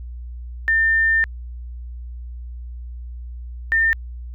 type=tone pair in turn; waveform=sine; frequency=1800 / 1806.6 Hz; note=A6 / A6; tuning=+39 / +45 cents; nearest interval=unison; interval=6 cents; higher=second; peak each=-14 dBFS; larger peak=neither; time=0.68-1.24 / 3.72-3.93 s; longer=first; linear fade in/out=0 ms; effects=added 60 Hz sine -30 dBFS peak until 4.34 s